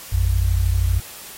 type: tone pair together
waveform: sine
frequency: 56 / 88.9 Hz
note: A1 / F2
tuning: +31 / +31 cents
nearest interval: minor sixth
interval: 800 cents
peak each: -18 dBFS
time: 0.12-1 s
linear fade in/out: 10 ms
effects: white hiss -38 dBFS RMS until 1.37 s + AAC 48 kbps